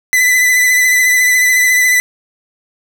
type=tone with vibrato; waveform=45% pulse; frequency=2000 Hz; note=B6; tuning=21 cents sharp; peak=-8 dBFS; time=0.13-2 s; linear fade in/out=0 ms; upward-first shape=sine; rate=14 Hz; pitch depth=27 cents each way; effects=7-bit